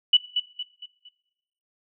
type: tone with echo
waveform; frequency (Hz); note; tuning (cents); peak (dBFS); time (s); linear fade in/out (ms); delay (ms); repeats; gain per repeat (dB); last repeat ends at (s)
sine; 2960; F#7; 0; -12; 0.13-0.17; 5; 230; 4; -8; 1.09
effects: noise-tail reverb RT60 1.0 s tail -20 dB re dry